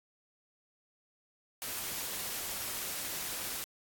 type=noise; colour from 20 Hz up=white; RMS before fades=-38 dBFS; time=1.62-3.64 s; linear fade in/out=0 ms; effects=AAC 64 kbps